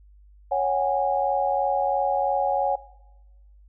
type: chord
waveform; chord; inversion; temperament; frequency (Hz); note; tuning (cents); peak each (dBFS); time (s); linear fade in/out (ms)
sine; C# suspended fourth; none; equal with one note detuned; 554.4 / 740 / 823; C#5 / F#5 / G#5; 0 / 0 / -16; -25; 0.51-2.76; 10
effects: noise-tail reverb RT60 1.0 s tail -18 dB re dry + added 50 Hz sine -49 dBFS peak until 3.68 s